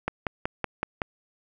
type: click train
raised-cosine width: 0.5 ms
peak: -11 dBFS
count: 6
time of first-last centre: 0.08-1.018 s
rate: 5.33 Hz
effects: none